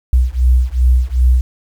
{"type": "beating tone pair", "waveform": "sine", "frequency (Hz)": [61.2, 63.8], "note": ["B1", "C2"], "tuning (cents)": [-15, -43], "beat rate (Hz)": 2.6, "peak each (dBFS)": -12, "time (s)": [0.13, 1.41], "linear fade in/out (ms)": 0, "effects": ["7-bit"]}